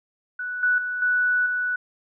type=tone with level steps; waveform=sine; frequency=1480 Hz; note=F#6; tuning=in tune; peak=-27 / -17 / -25 / -18 / -22 dBFS; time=0.39-1.76 s; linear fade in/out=5 ms; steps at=0.63 / 0.78 / 1.02 / 1.46 s; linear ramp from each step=2 ms; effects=none